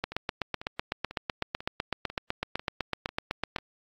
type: two click trains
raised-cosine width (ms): 0.3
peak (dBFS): -12 / -23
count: 29 / 8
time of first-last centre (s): 0.04-3.562 / 0.12-3.585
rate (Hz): 7.95 / 2.02
effects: AAC 48 kbps